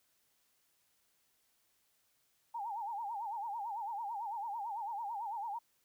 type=tone with vibrato; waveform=sine; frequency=867 Hz; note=A5; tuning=26 cents flat; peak=-37 dBFS; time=2.54-5.59 s; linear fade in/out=10 ms; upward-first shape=sine; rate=9 Hz; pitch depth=160 cents each way; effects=white hiss -75 dBFS RMS until 5.84 s